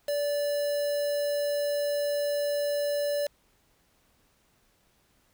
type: tone with quantisation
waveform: triangle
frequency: 580 Hz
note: D5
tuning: 22 cents flat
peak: -24 dBFS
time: 0.08-3.27 s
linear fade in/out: 5 ms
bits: 6
effects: pink hiss -67 dBFS RMS until 5.33 s